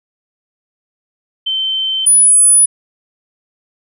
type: tone pair in turn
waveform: sine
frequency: 3093 / 9899 Hz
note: G7 / D#9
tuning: -24 / -10 cents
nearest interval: octave + minor sixth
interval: 2014 cents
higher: second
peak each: -14 / -5 dBFS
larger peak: second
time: 1.46-2.06 / 2.06-2.66 s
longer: neither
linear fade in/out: 10 ms
effects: none